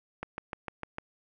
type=click train; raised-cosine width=0.5 ms; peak=-20 dBFS; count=6; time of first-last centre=0.23-0.984 s; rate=6.63 Hz; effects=none